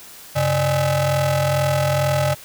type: ring-modulated tone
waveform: 35% pulse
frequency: 232.6 Hz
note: A#3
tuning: 4 cents flat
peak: -12 dBFS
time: 0.35-2.35 s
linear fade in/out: 20 ms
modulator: 370 Hz
effects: white hiss -41 dBFS RMS until 2.44 s